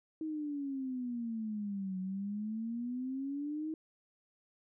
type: exponential two-way sweep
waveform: sine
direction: down then up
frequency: 318.8 to 185 to 318.8 Hz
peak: -35 dBFS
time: 0.21-3.74 s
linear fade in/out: 2 ms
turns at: 1.99 s
effects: none